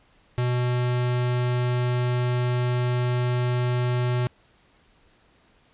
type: tone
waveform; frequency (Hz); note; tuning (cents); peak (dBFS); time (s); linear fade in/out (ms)
square; 123.47; B2; 0; -22; 0.38-4.27; 0
effects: pink hiss -60 dBFS RMS until 5.73 s + resampled to 8000 Hz